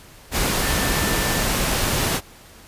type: tone in noise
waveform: sine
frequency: 1775 Hz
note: A6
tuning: 15 cents sharp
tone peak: -30 dBFS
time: 0.59-1.46 s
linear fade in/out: 50 ms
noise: pink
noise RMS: -21 dBFS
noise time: 0.31-2.21 s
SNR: -12 dB
effects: pink hiss -46 dBFS RMS until 2.67 s + resampled to 32000 Hz